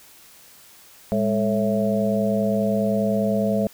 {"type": "harmonic tone with a mistuned harmonic", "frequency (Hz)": 110, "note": "A2", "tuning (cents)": 0, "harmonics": [1, 2, 4, 5, 6], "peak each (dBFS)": [-33, -21, -28, -26, -25], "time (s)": [1.12, 3.67], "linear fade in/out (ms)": 0, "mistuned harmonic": 2, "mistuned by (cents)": -120, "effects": ["white hiss -49 dBFS RMS until 3.73 s"]}